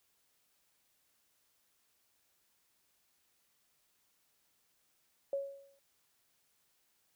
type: tone with exponential decay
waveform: sine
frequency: 554.4 Hz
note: C#5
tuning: in tune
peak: -30 dBFS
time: 5.33-5.79 s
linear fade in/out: 2 ms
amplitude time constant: 100 ms
effects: white hiss -75 dBFS RMS until 7.15 s